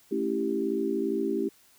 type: chord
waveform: sine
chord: A dominant seventh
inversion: none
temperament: equal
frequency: 220 / 277.2 / 329.6 / 392 Hz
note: A3 / C#4 / E4 / G4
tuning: 0 / 0 / 0 / 0 cents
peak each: -33 / -32 / -31 / -29 dBFS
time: 0.11-1.49 s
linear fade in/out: 10 ms
effects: white hiss -60 dBFS RMS until 1.78 s